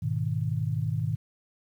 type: chord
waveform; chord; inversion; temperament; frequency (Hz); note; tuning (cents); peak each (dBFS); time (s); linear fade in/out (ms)
sine; G# minor; none; equal; 103.83 / 123.47 / 155.56; G#2 / B2 / D#3; 0 / 0 / 0; -30; 0.02-1.16; 10
effects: 10-bit